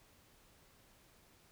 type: silence
effects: pink hiss -66 dBFS RMS until 1.51 s